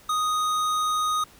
sine tone with tanh clipping, 1244.5 Hz, D#6, in tune, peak -24 dBFS, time 0.09-1.24 s, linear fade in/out 5 ms, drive 18 dB, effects pink hiss -52 dBFS RMS until 1.39 s

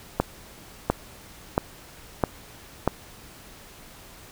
accelerating click train, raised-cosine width 1 ms, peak -5 dBFS, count 5, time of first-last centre 0.2-2.877 s, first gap 700 ms, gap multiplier 0.97, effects pink hiss -47 dBFS RMS until 4.31 s

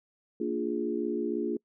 sine chord, Bb dominant seventh, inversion none, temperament equal with one note detuned, 230.8 / 293.7 / 349.2 / 415.3 Hz, Bb3 / D4 / F4 / Ab4, -17 / 0 / 0 / 0 cents, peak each -34 / -34 / -32 / -34 dBFS, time 0.4-1.57 s, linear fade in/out 5 ms, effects noise-tail reverb RT60 0.1 s tail -26 dB re dry

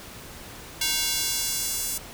square tone with high-pass filter sweep, 311.1 Hz, D#4, in tune, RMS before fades -27 dBFS, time 0.81-1.98 s, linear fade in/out 5 ms, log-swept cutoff 3300 to 7900 Hz, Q 0.93, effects pink hiss -42 dBFS RMS until 2.13 s

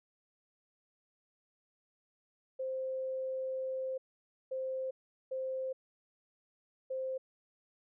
sine tone bursts at uneven times, 523.3 Hz, C5, in tune, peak -34 dBFS, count 4, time 2.59-3.98 / 4.51-4.91 / 5.31-5.73 / 6.9-7.18 s, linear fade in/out 10 ms, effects none

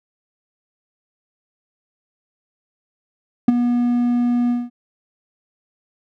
triangle tone with ADSR envelope, 241.9 Hz, B3, 36 cents flat, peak -3 dBFS, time 3.48-4.7 s, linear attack 5 ms, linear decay 19 ms, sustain -10 dB, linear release 200 ms, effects none

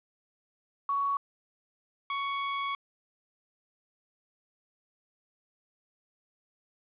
sine / sawtooth tone pair in turn, 1119 / 1114.8 Hz, C#6 / C#6, +16 / +9 cents, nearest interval unison, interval 7 cents, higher first, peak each -26 dBFS, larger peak neither, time 0.89-1.17 / 2.1-2.75 s, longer second, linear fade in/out 2 ms, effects resampled to 8000 Hz + 10-bit

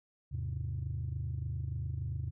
sine chord, E augmented, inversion none, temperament equal with one note detuned, 80.52 / 103.83 / 130.81 Hz, E2 / G#2 / B#2, -40 / 0 / 0 cents, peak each -37 / -38 / -37 dBFS, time 0.31-2.31 s, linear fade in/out 20 ms, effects tanh soft clip ceiling -28 dBFS

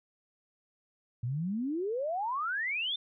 sine exponential sweep, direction up, 113.6 to 3624 Hz, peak -30 dBFS, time 1.23-2.96 s, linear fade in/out 5 ms, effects none

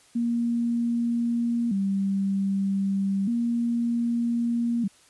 sine tone with vibrato, 214.7 Hz, A3, 42 cents flat, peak -22 dBFS, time 0.15-4.88 s, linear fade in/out 10 ms, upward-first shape square, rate 0.32 Hz, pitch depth 160 cents each way, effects white hiss -57 dBFS RMS until 5.09 s + resampled to 24000 Hz

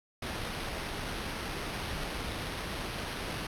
pink noise with sample-and-hold, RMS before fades -37 dBFS, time 0.22-3.47 s, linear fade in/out 5 ms, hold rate 7350 Hz, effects low-pass 12000 Hz 12 dB/octave

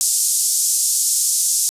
white band-pass noise, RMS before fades -18 dBFS, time 0.01-1.69 s, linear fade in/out 0 ms, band 5900 to 9900 Hz, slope 24 dB/octave, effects resampled to 32000 Hz

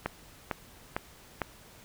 click train, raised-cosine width 0.5 ms, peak -14 dBFS, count 4, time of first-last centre 0.06-1.417 s, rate 2.21 Hz, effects pink hiss -54 dBFS RMS until 1.84 s

